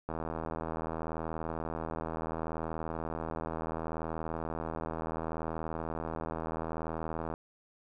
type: click train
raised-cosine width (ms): 1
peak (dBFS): -22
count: 586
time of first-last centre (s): 0.09-7.339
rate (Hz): 80.7
effects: none